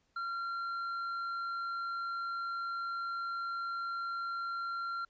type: tone with hard clipping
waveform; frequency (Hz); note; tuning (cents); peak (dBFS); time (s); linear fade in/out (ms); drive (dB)
sine; 1375; F6; -27; -36; 0.16-5.05; 5; 4
effects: pink hiss -75 dBFS RMS until 5.09 s + resampled to 16000 Hz